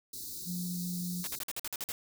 white band-stop noise, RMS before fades -42 dBFS, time 0.13-1.39 s, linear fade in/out 5 ms, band 410 to 3800 Hz, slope 96 dB/octave
sine tone, 177.3 Hz, F3, 26 cents sharp, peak -34 dBFS, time 0.45-1.25 s, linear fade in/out 50 ms
white noise bursts, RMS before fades -37 dBFS, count 9, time 1.24-1.92 s, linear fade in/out 0 ms, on 32 ms, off 49 ms
effects none

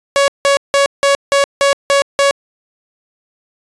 sawtooth tone bursts, 559 Hz, C#5, 14 cents sharp, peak -5 dBFS, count 8, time 0.16-2.31 s, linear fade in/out 0 ms, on 120 ms, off 170 ms, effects resampled to 22050 Hz

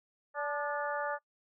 harmonic tone with a mistuned harmonic, 290 Hz, D4, 22 cents flat, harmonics 2 / 3 / 4 / 5 / 6, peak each -36 / -38 / -39 / -40 / -41 dBFS, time 0.34-1.19 s, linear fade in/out 50 ms, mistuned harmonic 4, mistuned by +47 cents, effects noise-tail reverb RT60 0.1 s tail -23 dB re dry

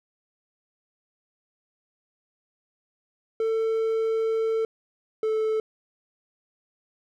triangle tone pair in turn, 446.6 / 437.4 Hz, A4 / A4, +26 / -10 cents, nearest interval unison, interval 36 cents, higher first, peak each -20 dBFS, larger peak neither, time 3.4-4.65 / 5.23-5.6 s, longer first, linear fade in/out 2 ms, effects none

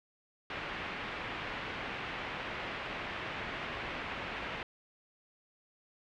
white low-pass noise, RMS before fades -40 dBFS, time 0.5-4.63 s, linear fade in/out 2 ms, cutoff 2700 Hz, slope 24 dB/octave, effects none

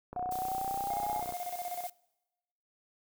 click train, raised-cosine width 1 ms, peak -28 dBFS, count 38, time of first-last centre 0.13-1.324 s, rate 31 Hz
sine exponential sweep, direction up, 720 to 841 Hz, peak -32 dBFS, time 0.16-1.21 s, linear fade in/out 5 ms
blue noise, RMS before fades -45 dBFS, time 0.31-1.9 s, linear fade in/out 5 ms
triangle tone with tremolo, 711 Hz, F5, 31 cents sharp, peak -32 dBFS, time 0.9-1.87 s, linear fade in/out 5 ms, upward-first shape square, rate 16 Hz, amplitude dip 70%
effects noise-tail reverb RT60 1.0 s tail -23 dB re dry

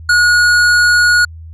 sine tone with tanh clipping, 1448 Hz, F#6, 38 cents flat, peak -9 dBFS, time 0.09-1.25 s, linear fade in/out 5 ms, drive 18 dB, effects added 81 Hz sine -29 dBFS peak until 1.53 s + resampled to 22050 Hz

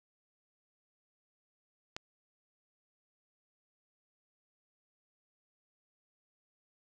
click, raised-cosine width 0.2 ms, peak -21 dBFS, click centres 1.965 s, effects none

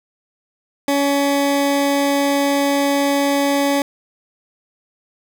20% pulse tone, 281.5 Hz, C#4, 27 cents sharp, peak -10 dBFS, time 0.88-3.82 s, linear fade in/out 2 ms, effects none

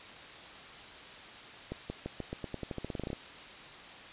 accelerating click train, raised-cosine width 2 ms, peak -23 dBFS, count 18, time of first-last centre 1.72-3.131 s, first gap 180 ms, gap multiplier 0.89, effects white hiss -48 dBFS RMS until 4.12 s + resampled to 8000 Hz

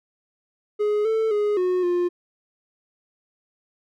triangle tone with pitch steps, 418.7 / 443.2 / 416.1 / 364.4 / 353 Hz, G#4 / A4 / G#4 / F#4 / F4, +14 / +13 / +3 / -26 / +19 cents, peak -17 dBFS, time 0.79-2.09 s, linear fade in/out 20 ms, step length 260 ms, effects none

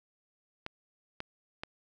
clicks, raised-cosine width 0.3 ms, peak -21 dBFS, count 3, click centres 0.664 / 1.204 / 1.635 s, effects none

